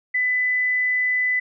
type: tone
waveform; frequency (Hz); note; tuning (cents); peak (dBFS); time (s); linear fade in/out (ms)
sine; 2000; B6; +21; -18; 0.14-1.4; 10
effects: none